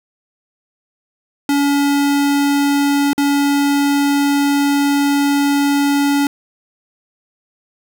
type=tone with dropouts; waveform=square; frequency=283.8 Hz; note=C#4; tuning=41 cents sharp; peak=-13 dBFS; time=1.49-6.27 s; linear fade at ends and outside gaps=2 ms; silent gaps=3.132-3.179 s; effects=none